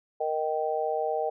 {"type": "harmonic tone", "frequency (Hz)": 155.56, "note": "D#3", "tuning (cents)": 0, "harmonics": [3, 4, 5], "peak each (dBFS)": [-30, -30, -30], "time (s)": [0.2, 1.3], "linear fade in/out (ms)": 10, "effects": []}